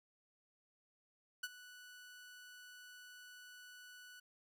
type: tone with ADSR envelope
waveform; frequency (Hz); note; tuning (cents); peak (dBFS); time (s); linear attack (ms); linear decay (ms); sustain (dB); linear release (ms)
sawtooth; 1481; F#6; +1; -34; 1.43-4.2; 8; 38; -17; 7
effects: none